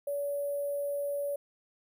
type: tone with sample-and-hold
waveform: sine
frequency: 570 Hz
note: C#5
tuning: 48 cents sharp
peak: -30 dBFS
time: 0.07-1.36 s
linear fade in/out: 5 ms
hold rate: 11025 Hz
effects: none